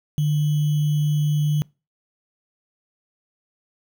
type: tone with sample-and-hold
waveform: sine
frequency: 149.2 Hz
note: D3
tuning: 28 cents sharp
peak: -17 dBFS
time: 0.18-1.62 s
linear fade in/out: 0 ms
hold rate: 3150 Hz
effects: noise-tail reverb RT60 0.3 s tail -26 dB re dry